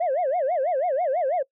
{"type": "tone with vibrato", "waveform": "sine", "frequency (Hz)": 615, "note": "D#5", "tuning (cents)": -20, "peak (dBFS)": -19, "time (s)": [0, 1.43], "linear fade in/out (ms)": 10, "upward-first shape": "sine", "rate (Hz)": 6.1, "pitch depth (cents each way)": 300, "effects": ["noise-tail reverb RT60 0.1 s tail -23 dB re dry", "tanh soft clip ceiling -18 dBFS"]}